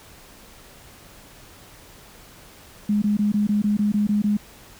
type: tone bursts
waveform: sine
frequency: 207.7 Hz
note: G#3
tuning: in tune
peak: -17 dBFS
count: 10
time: 2.89-4.37 s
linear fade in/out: 5 ms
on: 130 ms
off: 20 ms
effects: pink hiss -47 dBFS RMS until 4.79 s